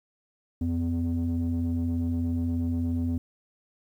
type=ring-modulated tone; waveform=triangle; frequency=82.41 Hz; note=E2; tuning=in tune; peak=-18 dBFS; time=0.61-3.18 s; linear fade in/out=5 ms; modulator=169 Hz; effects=tanh soft clip ceiling -20 dBFS + 10-bit